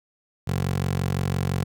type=tone with high-pass filter; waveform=15% pulse; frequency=45.9 Hz; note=F#1; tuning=13 cents flat; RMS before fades=-25 dBFS; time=0.47-1.64 s; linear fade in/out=10 ms; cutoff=110 Hz; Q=1.6; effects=none